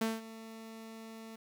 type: tone with ADSR envelope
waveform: sawtooth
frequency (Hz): 223.5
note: A3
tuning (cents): +27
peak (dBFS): -25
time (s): 0.01-1.36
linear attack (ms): 6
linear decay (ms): 190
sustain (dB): -17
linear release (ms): 7
effects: 10-bit